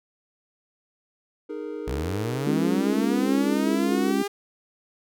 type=chord; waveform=triangle; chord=D# suspended fourth; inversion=none; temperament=equal with one note detuned; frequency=308.8 / 415.3 / 466.2 Hz; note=D#4 / G#4 / A#4; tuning=-13 / 0 / 0 cents; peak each=-33 dBFS; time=1.49-4.12 s; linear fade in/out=10 ms
type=linear sweep; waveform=sawtooth; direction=up; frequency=58 to 406.9 Hz; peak=-23 dBFS; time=1.87-4.28 s; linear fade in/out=10 ms
type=harmonic tone; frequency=68.4 Hz; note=C#2; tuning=23 cents flat; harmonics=3 / 4 / 5 / 6; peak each=-26 / -24 / -29 / -37 dBFS; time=2.46-4.23 s; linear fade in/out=10 ms
effects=none